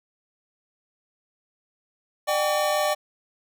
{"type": "tone cluster", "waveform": "square", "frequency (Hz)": [601, 763, 809, 1143], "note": ["D5", "G5", "G#5", "D6"], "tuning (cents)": [40, -47, -46, -47], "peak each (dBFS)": [-24, -29, -32, -30], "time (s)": [2.27, 2.95], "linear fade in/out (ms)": 20, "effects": []}